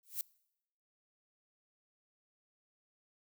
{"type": "noise with exponential growth", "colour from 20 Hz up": "violet", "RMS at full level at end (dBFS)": -33, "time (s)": [0.03, 0.21], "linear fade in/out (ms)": 1, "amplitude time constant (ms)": 37, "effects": ["noise-tail reverb RT60 0.8 s tail -24 dB re dry"]}